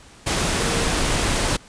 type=tone in noise; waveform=sine; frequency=464.8 Hz; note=A#4; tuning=5 cents flat; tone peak=-28 dBFS; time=0.59-0.89 s; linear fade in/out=10 ms; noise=pink; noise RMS=-21 dBFS; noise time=0.26-1.57 s; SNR=-10 dB; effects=pink hiss -47 dBFS RMS until 1.68 s + resampled to 22050 Hz